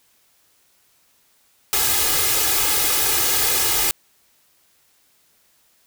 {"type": "noise with comb filter", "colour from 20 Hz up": "white", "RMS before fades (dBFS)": -19, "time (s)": [1.73, 3.91], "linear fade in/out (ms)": 0, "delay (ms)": 2.4, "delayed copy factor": 0.9, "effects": ["white hiss -60 dBFS RMS until 5.86 s"]}